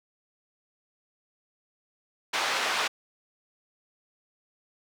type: band-pass noise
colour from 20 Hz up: pink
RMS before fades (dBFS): -28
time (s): 2.33-2.88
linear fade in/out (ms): 10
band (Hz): 800 to 4500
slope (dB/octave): 12
effects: none